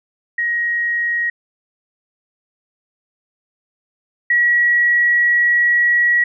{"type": "tone pair in turn", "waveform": "sine", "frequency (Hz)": [1889, 1919.8], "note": ["A#6", "B6"], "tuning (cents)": [22, -50], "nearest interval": "unison", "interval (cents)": 28, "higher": "second", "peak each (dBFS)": [-16, -11], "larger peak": "second", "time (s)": [[0.38, 1.3], [4.3, 6.24]], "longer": "second", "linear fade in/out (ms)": 5, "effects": []}